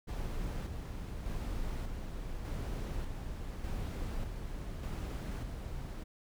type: noise with tremolo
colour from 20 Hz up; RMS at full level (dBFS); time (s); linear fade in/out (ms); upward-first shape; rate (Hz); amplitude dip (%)
brown; -37; 0.07-6.04; 20; square; 0.84; 35
effects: none